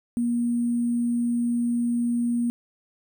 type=tone with sample-and-hold; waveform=sine; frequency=238.1 Hz; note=A#3; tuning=37 cents sharp; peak=-21 dBFS; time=0.17-2.5 s; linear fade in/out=0 ms; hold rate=8820 Hz; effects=none